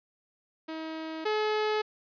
sawtooth tone pair in turn, 318.9 / 427.6 Hz, D#4 / A4, +43 / -49 cents, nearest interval perfect fourth, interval 508 cents, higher second, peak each -31 / -22 dBFS, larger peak second, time 0.68-1.25 / 1.25-1.82 s, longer neither, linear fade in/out 10 ms, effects resampled to 11025 Hz

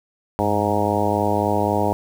harmonic tone with a mistuned harmonic, 103.83 Hz, G#2, in tune, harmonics 1 / 2 / 3 / 4 / 5 / 6 / 7 / 8 / 9, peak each -26 / -26 / -26 / -26 / -26 / -26 / -26 / -26 / -26 dBFS, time 0.39-1.93 s, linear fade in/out 0 ms, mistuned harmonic 1, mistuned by -140 cents, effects 7-bit

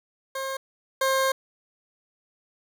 20% pulse tone pair in turn, 535 / 532.2 Hz, C5 / C5, +38 / +29 cents, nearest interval unison, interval 9 cents, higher first, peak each -24 / -16 dBFS, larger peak second, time 0.35-0.57 / 1.01-1.32 s, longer second, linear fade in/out 5 ms, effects none

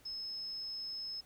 sine tone, 5190 Hz, E8, 28 cents flat, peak -39 dBFS, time 0.05-1.21 s, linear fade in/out 10 ms, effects pink hiss -64 dBFS RMS until 1.25 s

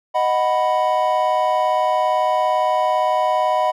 triangle chord, B major, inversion first, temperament equal, 622.3 / 740 / 987.8 Hz, D#5 / F#5 / B5, 0 / 0 / 0 cents, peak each -18 dBFS, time 0.14-3.72 s, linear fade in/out 20 ms, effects none

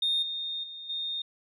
sine tone with level steps, 3668 Hz, A#7, 29 cents flat, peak -23 / -31 / -39 / -30 dBFS, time 0.02-1.22 s, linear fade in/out 5 ms, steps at 0.22 / 0.63 / 0.89 s, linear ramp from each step 10 ms, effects tanh soft clip ceiling -20 dBFS

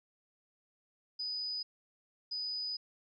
sine tone bursts at uneven times, 4978 Hz, D#8, in tune, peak -35 dBFS, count 2, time 1.19-1.63 / 2.31-2.77 s, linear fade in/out 10 ms, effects none

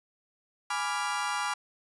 35% pulse chord, G# diminished seventh, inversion none, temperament equal, 830.6 / 987.8 / 1174.7 / 1396.9 Hz, G#5 / B5 / D6 / F6, 0 / 0 / 0 / 0 cents, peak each -33 dBFS, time 0.7-1.54 s, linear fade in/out 5 ms, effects resampled to 24000 Hz

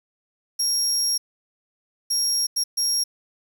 30% pulse tone bursts at uneven times, 5588 Hz, F8, in tune, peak -16 dBFS, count 4, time 0.59-1.18 / 2.1-2.47 / 2.56-2.64 / 2.77-3.04 s, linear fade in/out 10 ms, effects 9-bit

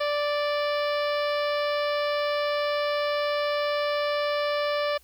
harmonic tone, 586 Hz, D5, 4 cents flat, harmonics 1 / 2 / 3 / 4 / 5 / 6 / 7 / 8 / 9, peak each -25 / -31 / -35 / -37 / -39 / -41 / -42 / -43 / -44 dBFS, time 0-4.98 s, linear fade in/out 10 ms, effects added 59 Hz sine -59 dBFS peak until 5.03 s + white hiss -59 dBFS RMS until 5.03 s

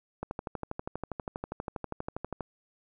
click train, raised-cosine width 1 ms, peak -20 dBFS, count 28, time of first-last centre 0.23-2.407 s, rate 12.4 Hz, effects none

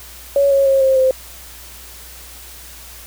sine tone with pitch steps, 560 / 550.1 / 540.3 / 530.7 / 521.3 Hz, C#5 / C#5 / C#5 / C5 / C5, +18 / -13 / -44 / +24 / -6 cents, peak -10 dBFS, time 0.36-1.11 s, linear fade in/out 2 ms, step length 150 ms, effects added 60 Hz sine -41 dBFS peak until 3.06 s + white hiss -38 dBFS RMS until 3.06 s

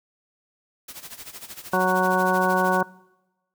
white noise with tremolo, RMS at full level -37 dBFS, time 0.88-2.81 s, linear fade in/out 5 ms, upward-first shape sine, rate 13 Hz, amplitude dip 80%
harmonic tone, 185 Hz, F#3, in tune, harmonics 1 / 2 / 3 / 4 / 5 / 6 / 8, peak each -26 / -26 / -26 / -26 / -26 / -26 / -26 dBFS, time 1.73-2.83 s, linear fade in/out 5 ms
effects noise-tail reverb RT60 1.0 s tail -22 dB re dry

